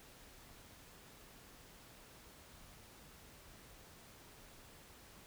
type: silence
effects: pink hiss -59 dBFS RMS until 5.26 s